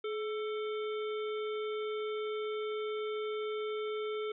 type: harmonic tone with a mistuned harmonic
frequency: 444.4 Hz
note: A4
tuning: 17 cents sharp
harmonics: 1 / 3 / 5 / 7 / 8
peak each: -34 / -44 / -48 / -51 / -52 dBFS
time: 0.04-4.32 s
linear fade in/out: 5 ms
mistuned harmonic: 1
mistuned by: -72 cents
effects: none